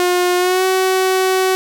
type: tone with pitch glide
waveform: sawtooth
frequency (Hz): 358.1 to 375.9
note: F4 to F#4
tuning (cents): +43 to +27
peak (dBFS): -9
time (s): 0-1.55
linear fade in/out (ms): 0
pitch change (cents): +84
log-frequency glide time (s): 0.37-0.65
effects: none